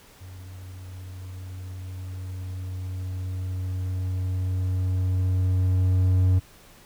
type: tone with level ramp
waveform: triangle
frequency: 92.5 Hz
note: F#2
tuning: in tune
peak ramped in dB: -37 to -14 dBFS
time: 0.2-6.4 s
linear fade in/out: 20 ms
effects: pink hiss -52 dBFS RMS until 6.85 s